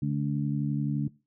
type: harmonic tone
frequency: 71.7 Hz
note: D2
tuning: 41 cents flat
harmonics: 2 / 3 / 4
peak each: -27 / -31 / -33 dBFS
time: 0.02-1.08 s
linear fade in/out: 5 ms
effects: noise-tail reverb RT60 0.3 s tail -21 dB re dry